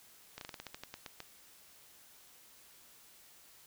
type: slowing click train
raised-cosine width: 0.2 ms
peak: -26 dBFS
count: 12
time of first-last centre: 0.38-1.203 s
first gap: 32 ms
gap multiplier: 1.16
effects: white hiss -60 dBFS RMS until 3.66 s